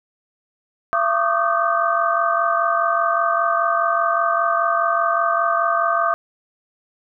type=tone cluster; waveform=sine; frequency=676 / 1114 / 1198 / 1243 / 1543 Hz; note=E5 / C#6 / D6 / D#6 / G6; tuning=+43 / +8 / +34 / -2 / -28 cents; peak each=-21 / -24 / -21 / -23 / -25 dBFS; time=0.93-6.14 s; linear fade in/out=0 ms; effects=none